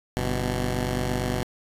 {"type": "tone pair together", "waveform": "10% pulse", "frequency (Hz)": [48.67, 124.7], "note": ["G1", "B2"], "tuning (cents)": [-12, 17], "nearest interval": "octave + major third", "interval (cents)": 1629, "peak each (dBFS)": -19, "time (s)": [0.17, 1.43], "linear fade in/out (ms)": 0, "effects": ["resampled to 32000 Hz"]}